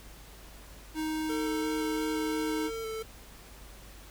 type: tone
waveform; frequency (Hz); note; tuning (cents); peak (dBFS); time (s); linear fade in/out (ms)
square; 312.6; D#4; +8; -31; 0.94-2.71; 50
type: tone with vibrato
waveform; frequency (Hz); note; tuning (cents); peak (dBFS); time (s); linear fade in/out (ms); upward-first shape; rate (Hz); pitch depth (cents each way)
square; 446.2; A4; +24; -35; 1.29-3.03; 10; square; 2.9; 15
effects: added 50 Hz sine -50 dBFS peak until 4.1 s + pink hiss -52 dBFS RMS until 4.1 s